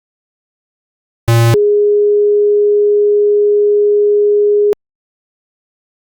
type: tone pair in turn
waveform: square / sine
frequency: 116.1 / 413.7 Hz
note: A#2 / G#4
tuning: -7 / -7 cents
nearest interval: octave + minor seventh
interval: 2200 cents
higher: second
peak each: -7 dBFS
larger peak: neither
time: 1.28-1.54 / 1.54-4.73 s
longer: second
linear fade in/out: 0 ms
effects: Opus 48 kbps